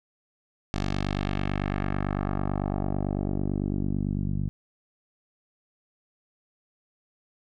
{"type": "tone with low-pass filter sweep", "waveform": "10% pulse", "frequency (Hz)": 49, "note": "G1", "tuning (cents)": 0, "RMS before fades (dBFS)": -28, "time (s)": [0.74, 4.49], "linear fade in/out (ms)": 0, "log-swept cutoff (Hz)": [5500, 160], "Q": 1.3, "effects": []}